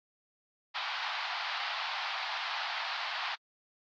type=band-pass noise; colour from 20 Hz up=pink; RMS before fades=-36 dBFS; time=0.74-3.36 s; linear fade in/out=20 ms; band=760 to 4600 Hz; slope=48 dB/octave; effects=AAC 64 kbps